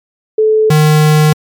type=tone pair in turn; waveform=sine / square; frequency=434.3 / 152.93 Hz; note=A4 / D#3; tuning=-23 / -30 cents; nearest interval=octave + tritone; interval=1807 cents; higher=first; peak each=-6 dBFS; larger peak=neither; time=0.38-0.7 / 0.7-1.33 s; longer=second; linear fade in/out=5 ms; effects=MP3 96 kbps